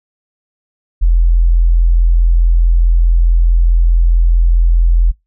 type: tone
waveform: sine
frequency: 42.34 Hz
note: E1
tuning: 47 cents sharp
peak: -6 dBFS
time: 1.01-5.12 s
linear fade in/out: 20 ms
effects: noise-tail reverb RT60 0.2 s tail -24 dB re dry